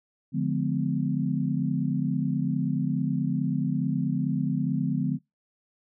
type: chord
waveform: sine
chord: D diminished seventh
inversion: none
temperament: just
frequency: 146.83 / 176.2 / 211.4 / 253.7 Hz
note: D3 / F3 / Ab3 / Cb4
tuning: 0 / +16 / +31 / +47 cents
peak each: -28 / -29 / -31 / -29 dBFS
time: 0.32-5.19 s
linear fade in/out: 50 ms
effects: noise-tail reverb RT60 0.2 s tail -25 dB re dry